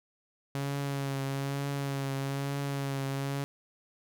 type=tone with vibrato; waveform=sawtooth; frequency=138.59 Hz; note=C#3; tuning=in tune; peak=-27 dBFS; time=0.55-3.44 s; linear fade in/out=0 ms; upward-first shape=triangle; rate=1.1 Hz; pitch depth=31 cents each way; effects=none